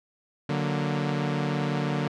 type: chord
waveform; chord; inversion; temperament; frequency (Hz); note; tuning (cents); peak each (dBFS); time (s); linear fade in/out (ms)
sawtooth; D augmented; none; equal; 146.83 / 185 / 233.1; D3 / F#3 / A#3; 0 / 0 / 0; -23 / -28 / -28; 0.49-2.08; 5
effects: low-pass 4000 Hz 12 dB/octave